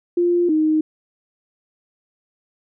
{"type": "tone pair in turn", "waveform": "sine", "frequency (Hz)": [349.2, 311.1], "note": ["F4", "D#4"], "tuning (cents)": [0, 0], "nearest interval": "major second", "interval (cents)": 200, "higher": "first", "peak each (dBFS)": -14, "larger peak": "neither", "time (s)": [[0.17, 0.49], [0.49, 0.81]], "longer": "neither", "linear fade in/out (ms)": 5, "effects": []}